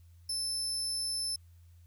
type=tone; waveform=30% pulse; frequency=5274 Hz; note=E8; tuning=in tune; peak=-28 dBFS; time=0.29-1.36 s; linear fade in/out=5 ms; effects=added 85 Hz sine -54 dBFS peak until 1.86 s + white hiss -73 dBFS RMS until 1.86 s